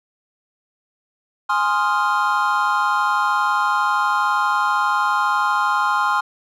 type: chord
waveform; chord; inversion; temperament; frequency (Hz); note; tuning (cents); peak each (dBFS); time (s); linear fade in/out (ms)
triangle; F minor seventh; first; equal; 830.6 / 1046.5 / 1244.5 / 1396.9; Ab5 / C6 / Eb6 / F6; 0 / 0 / 0 / 0; -21 / -18 / -22 / -20; 1.49-6.21; 10
effects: none